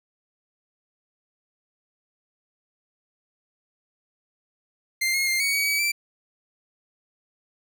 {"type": "tone with pitch steps", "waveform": "sawtooth", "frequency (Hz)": [2096, 2155, 2105, 2239, 2261, 2278, 2338], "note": ["C7", "C#7", "C7", "C#7", "C#7", "C#7", "D7"], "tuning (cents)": [2, -49, 10, 17, 34, 47, -8], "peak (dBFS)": -18, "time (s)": [5.01, 5.92], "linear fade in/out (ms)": 10, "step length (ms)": 130, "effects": []}